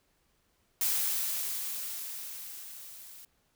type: noise with level ramp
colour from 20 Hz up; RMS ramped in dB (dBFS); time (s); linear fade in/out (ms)
blue; -28 to -50; 0.81-3.25; 2
effects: pink hiss -72 dBFS RMS until 3.55 s